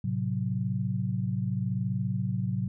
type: chord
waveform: sine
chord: F# diminished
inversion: first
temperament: equal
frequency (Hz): 110 / 130.81 / 185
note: A2 / C3 / F#3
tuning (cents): 0 / 0 / 0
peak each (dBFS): -31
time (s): 0.04-2.68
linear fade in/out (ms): 5
effects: none